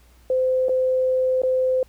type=tone with dropouts; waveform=sine; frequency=515 Hz; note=C5; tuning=28 cents flat; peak=-17 dBFS; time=0.3-1.83 s; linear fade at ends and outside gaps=2 ms; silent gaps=0.685-0.693 / 1.419-1.434 s; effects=added 60 Hz sine -51 dBFS peak until 1.88 s + pink hiss -58 dBFS RMS until 1.88 s